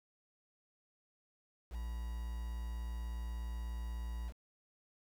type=tone with quantisation; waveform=triangle; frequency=58.27 Hz; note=A#1; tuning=in tune; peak=-36 dBFS; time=1.7-4.33 s; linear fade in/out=50 ms; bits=9; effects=none